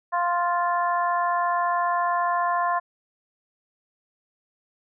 harmonic tone, 349.2 Hz, F4, in tune, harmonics 2 / 3 / 4 / 5, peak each -25 / -23 / -34 / -32 dBFS, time 0.12-2.8 s, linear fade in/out 20 ms, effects none

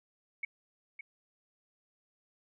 sine tone with echo, 2217 Hz, C#7, in tune, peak -32 dBFS, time 0.43-0.45 s, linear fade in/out 5 ms, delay 560 ms, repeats 1, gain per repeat -9 dB, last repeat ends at 1.01 s, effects none

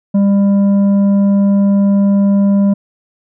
sine tone with tanh clipping, 199.4 Hz, G3, 30 cents sharp, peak -9 dBFS, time 0.14-2.74 s, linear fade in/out 10 ms, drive 7 dB, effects none

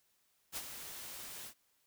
white noise with ADSR envelope, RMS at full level -39 dBFS, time 0.52-1.54 s, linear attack 48 ms, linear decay 43 ms, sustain -8 dB, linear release 79 ms, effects white hiss -75 dBFS RMS until 1.86 s

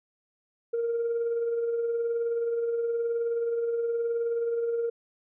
sine tone with tremolo, 466.2 Hz, A#4, in tune, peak -22 dBFS, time 0.73-4.9 s, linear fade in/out 10 ms, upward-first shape triangle, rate 19 Hz, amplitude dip 45%, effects tanh soft clip ceiling -22 dBFS

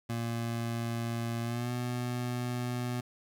25% pulse tone with pitch glide, 116.54 to 122.9 Hz, A#2 to B2, 0 to -8 cents, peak -28 dBFS, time 0.09-3.01 s, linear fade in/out 10 ms, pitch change +92 cents, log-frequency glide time 1.43-1.72 s, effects 10-bit

